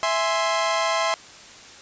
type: chord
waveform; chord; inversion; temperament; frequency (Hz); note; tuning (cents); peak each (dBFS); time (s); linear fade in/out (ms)
sawtooth; E augmented; none; equal; 659.3 / 830.6 / 1046.5; E5 / G#5 / B#5; 0 / 0 / 0; -20 / -25 / -20; 0.03-1.14; 0
effects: white hiss -44 dBFS RMS until 1.81 s + resampled to 16000 Hz